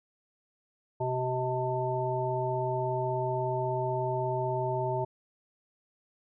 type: harmonic tone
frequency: 127.4 Hz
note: C3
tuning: 46 cents flat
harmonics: 1 / 3 / 5 / 7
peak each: -33 / -33 / -33 / -33 dBFS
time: 1-5.05 s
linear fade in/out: 10 ms
effects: none